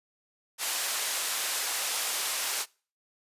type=band-pass noise; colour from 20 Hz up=white; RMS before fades=-31 dBFS; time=0.58-2.66 s; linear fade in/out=50 ms; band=600 to 11000 Hz; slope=12 dB/octave; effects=noise-tail reverb RT60 0.4 s tail -25 dB re dry + resampled to 32000 Hz